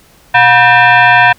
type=tone with frequency modulation; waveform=sine; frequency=123.47 Hz; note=B2; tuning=in tune; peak=-3 dBFS; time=0.34-1.33 s; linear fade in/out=10 ms; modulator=842 Hz; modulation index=2.6; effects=pink hiss -45 dBFS RMS until 1.38 s